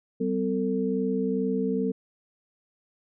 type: tone cluster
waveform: sine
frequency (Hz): 192.5 / 254.9 / 447.8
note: G3 / C4 / A4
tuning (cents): -31 / -45 / +30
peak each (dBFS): -28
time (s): 0.2-1.92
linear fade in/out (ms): 10
effects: none